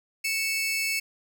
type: tone pair together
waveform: sawtooth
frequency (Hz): 2217 / 2632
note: C#7 / E7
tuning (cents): 0 / -3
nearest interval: minor third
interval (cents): 297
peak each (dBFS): -25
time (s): 0.24-1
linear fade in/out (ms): 10
effects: none